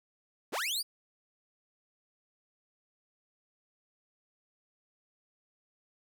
sawtooth linear sweep, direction up, 135.4 to 4978 Hz, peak -28 dBFS, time 0.52-0.83 s, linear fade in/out 20 ms, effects 11-bit

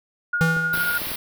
sine tone with tremolo, 1431 Hz, F6, 42 cents sharp, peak -19 dBFS, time 0.33-0.98 s, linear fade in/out 5 ms, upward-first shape sine, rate 13 Hz, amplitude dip 35%
square tone with exponential decay, 164 Hz, E3, 9 cents flat, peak -16 dBFS, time 0.41-1.06 s, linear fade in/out 0 ms, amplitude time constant 140 ms
clicks, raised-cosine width 2 ms, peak -23 dBFS, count 6, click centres 0.567 / 0.741 / 0.776 / 1.018 / 1.07 / 1.117 s
white band-stop noise, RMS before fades -29 dBFS, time 0.73-1.16 s, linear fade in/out 5 ms, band 5000 to 9900 Hz, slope 48 dB/octave
effects none

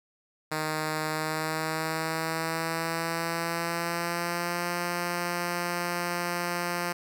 5% pulse tone with pitch glide, 155.56 to 174.61 Hz, D#3 to F3, 0 to 0 cents, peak -17 dBFS, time 0.51-6.93 s, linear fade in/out 10 ms, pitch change +200 cents, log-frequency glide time 1.08-4.68 s, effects none

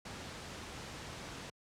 pink noise, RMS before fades -45 dBFS, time 0.05-1.5 s, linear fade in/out 5 ms, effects high-pass 60 Hz 12 dB/octave + low-pass 7000 Hz 12 dB/octave

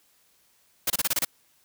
white noise bursts, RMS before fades -24 dBFS, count 7, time 0.87-1.249 s, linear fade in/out 5 ms, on 31 ms, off 27 ms, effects white hiss -64 dBFS RMS until 1.64 s

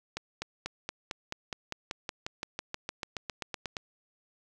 accelerating click train, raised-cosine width 0.2 ms, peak -17 dBFS, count 22, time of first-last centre 0.17-3.768 s, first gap 250 ms, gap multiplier 0.96, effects none

